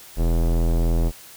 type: tone with low-pass filter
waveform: square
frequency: 41.74 Hz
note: E1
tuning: 22 cents sharp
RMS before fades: -19 dBFS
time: 0.16-1.12 s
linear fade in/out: 50 ms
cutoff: 580 Hz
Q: 1.1
effects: white hiss -44 dBFS RMS until 1.36 s